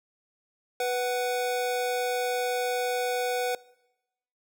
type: tone pair together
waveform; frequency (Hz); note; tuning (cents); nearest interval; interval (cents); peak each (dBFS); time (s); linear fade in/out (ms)
square; 493.9 / 745.1; B4 / F#5; 0 / +12; perfect fifth; 712; -28 / -31; 0.8-3.55; 2
effects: noise-tail reverb RT60 0.9 s tail -22 dB re dry